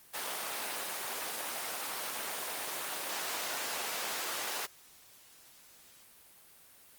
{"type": "high-pass noise", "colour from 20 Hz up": "pink", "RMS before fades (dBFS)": -37, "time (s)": [0.13, 4.67], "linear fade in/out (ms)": 20, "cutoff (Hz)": 600, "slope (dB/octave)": 12, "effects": ["white hiss -58 dBFS RMS until 6.98 s", "Opus 32 kbps"]}